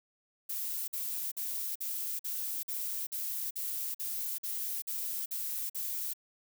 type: noise bursts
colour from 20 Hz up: violet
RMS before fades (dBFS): -36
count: 13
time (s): 0.49-6.136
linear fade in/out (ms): 10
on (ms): 390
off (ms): 48
effects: none